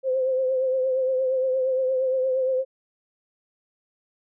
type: tone with vibrato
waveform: sine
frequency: 520 Hz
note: C5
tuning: 11 cents flat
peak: -20 dBFS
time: 0.03-2.65 s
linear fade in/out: 50 ms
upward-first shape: triangle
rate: 8.6 Hz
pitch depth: 46 cents each way
effects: none